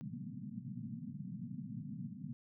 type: band-pass noise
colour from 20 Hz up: white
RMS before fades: -45 dBFS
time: 0.01-2.33 s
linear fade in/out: 0 ms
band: 110 to 250 Hz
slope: 96 dB/octave
effects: none